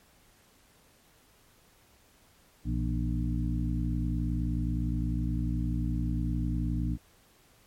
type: harmonic tone with a mistuned harmonic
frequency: 59.6 Hz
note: A#1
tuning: 39 cents sharp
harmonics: 1 / 2 / 3 / 4 / 5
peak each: -30 / -33 / -35 / -36 / -37 dBFS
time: 2.64-6.98 s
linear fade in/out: 50 ms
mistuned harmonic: 3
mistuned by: -83 cents
effects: pink hiss -62 dBFS RMS until 7.66 s + MP3 64 kbps